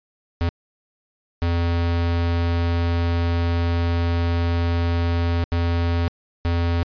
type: tone bursts at uneven times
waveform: square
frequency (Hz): 85.3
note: F2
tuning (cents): -40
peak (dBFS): -19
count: 4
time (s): 0.41-0.49 / 1.42-5.44 / 5.52-6.08 / 6.45-6.83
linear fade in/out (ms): 0
effects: resampled to 11025 Hz